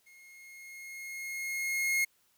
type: tone with level ramp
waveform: 45% pulse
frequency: 2152 Hz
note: C7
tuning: 48 cents sharp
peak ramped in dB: -55 to -25 dBFS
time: 0.06-2.05 s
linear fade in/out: 10 ms
effects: white hiss -70 dBFS RMS until 2.37 s